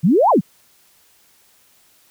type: exponential two-way sweep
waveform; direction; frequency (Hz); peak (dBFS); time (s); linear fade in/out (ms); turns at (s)
sine; up then down; 143.9 to 1057 to 143.9; -10; 0.03-0.41; 20; 0.3
effects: white hiss -55 dBFS RMS until 2.1 s